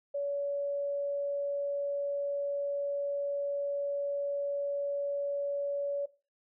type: tone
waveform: sine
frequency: 567 Hz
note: C#5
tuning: 39 cents sharp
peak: -30 dBFS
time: 0.14-6.06 s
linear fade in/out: 10 ms
effects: noise-tail reverb RT60 0.3 s tail -17 dB re dry